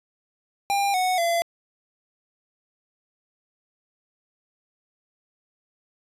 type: tone with pitch steps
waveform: square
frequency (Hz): 800 / 737.9 / 680.5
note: G5 / F#5 / F5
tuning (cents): +35 / -5 / -45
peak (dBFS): -21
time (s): 0.7-1.42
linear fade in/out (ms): 0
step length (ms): 240
effects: resampled to 32000 Hz